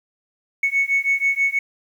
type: beating tone pair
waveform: sine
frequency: 2210 / 2216.2 Hz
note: C#7 / C#7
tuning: -6 / -1 cents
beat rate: 6.2 Hz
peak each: -19 dBFS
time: 0.63-1.59 s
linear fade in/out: 5 ms
effects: tanh soft clip ceiling -11 dBFS + 8-bit